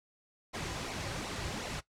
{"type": "noise with flanger", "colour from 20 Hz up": "pink", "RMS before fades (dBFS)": -38, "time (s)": [0.53, 1.81], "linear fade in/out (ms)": 20, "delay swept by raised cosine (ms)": [0.59, 4.59], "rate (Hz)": 2.7, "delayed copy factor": -0.6, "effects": ["noise-tail reverb RT60 0.1 s tail -17 dB re dry", "low-pass 7000 Hz 12 dB/octave"]}